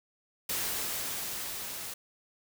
white noise with level ramp, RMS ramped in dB -32 to -40 dBFS, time 0.49-1.94 s, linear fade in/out 5 ms, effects none

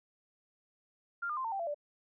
sine tone with pitch steps, 1395 / 1207.4 / 1045.1 / 904.5 / 782.9 / 677.6 / 586.5 Hz, F6 / D6 / C6 / A5 / G5 / E5 / D5, -2 / +48 / -2 / +48 / -2 / +48 / -2 cents, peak -33 dBFS, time 1.22-1.745 s, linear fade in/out 10 ms, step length 75 ms, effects none

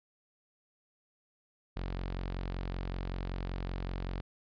sawtooth tone, 45.26 Hz, F#1, 37 cents flat, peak -31 dBFS, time 1.76-4.21 s, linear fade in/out 10 ms, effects resampled to 11025 Hz

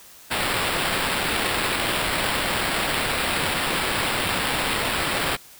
blue noise with sample-and-hold, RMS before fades -24 dBFS, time 0.3-5.37 s, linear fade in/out 20 ms, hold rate 6300 Hz, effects white hiss -47 dBFS RMS until 5.59 s

